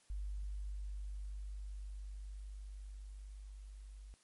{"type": "tone with level ramp", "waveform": "sine", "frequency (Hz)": 49.94, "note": "G1", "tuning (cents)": 33, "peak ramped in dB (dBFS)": [-38, -49], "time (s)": [0.1, 4.14], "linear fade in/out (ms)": 0, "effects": ["white hiss -70 dBFS RMS until 4.23 s", "MP3 48 kbps"]}